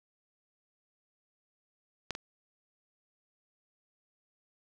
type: clicks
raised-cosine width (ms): 0.2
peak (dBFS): -16 / -21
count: 2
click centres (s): 2.107 / 2.151
effects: none